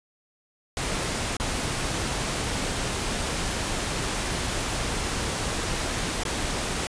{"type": "noise with dropouts", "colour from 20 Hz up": "pink", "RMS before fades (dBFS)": -28, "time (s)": [0.77, 6.87], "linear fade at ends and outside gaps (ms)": 1, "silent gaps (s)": [[1.368, 1.399], [6.235, 6.252]], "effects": ["resampled to 22050 Hz"]}